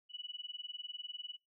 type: tone with tremolo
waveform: sine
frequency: 2950 Hz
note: F#7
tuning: 6 cents flat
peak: -39 dBFS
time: 0.09-1.38 s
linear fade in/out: 50 ms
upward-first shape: sine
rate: 20 Hz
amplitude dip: 95%
effects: noise-tail reverb RT60 0.2 s tail -22 dB re dry